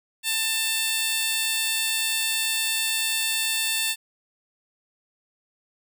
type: tone with high-pass filter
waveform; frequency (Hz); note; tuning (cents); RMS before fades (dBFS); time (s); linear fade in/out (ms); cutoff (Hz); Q
15% pulse; 891; A5; +22; -25; 0.23-3.96; 50; 3500; 0.69
effects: none